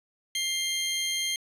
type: tone pair together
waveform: 25% pulse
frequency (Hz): 2100 / 3192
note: C7 / G7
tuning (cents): +6 / +31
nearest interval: perfect fifth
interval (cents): 725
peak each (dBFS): -28 / -25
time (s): 0.35-1.36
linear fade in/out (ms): 2
effects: resampled to 32000 Hz